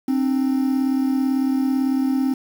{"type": "tone pair together", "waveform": "triangle", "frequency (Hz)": [263.5, 301.5], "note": ["C4", "D4"], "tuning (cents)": [12, 46], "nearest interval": "major second", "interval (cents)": 234, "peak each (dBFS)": [-16, -23], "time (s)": [0.08, 2.34], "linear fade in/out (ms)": 5, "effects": ["7-bit"]}